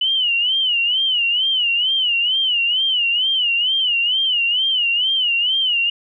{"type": "tone with vibrato", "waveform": "sine", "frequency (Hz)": 2960, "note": "F#7", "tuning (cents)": 0, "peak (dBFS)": -15, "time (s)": [0.01, 5.9], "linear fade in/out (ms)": 5, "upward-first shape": "sine", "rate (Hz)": 2.2, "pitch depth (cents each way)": 130, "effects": []}